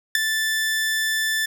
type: tone with ADSR envelope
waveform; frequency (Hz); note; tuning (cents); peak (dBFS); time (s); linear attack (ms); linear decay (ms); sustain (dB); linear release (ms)
sawtooth; 1760; A6; 0; -8; 0.15-1.46; 3; 6; -9; 7
effects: none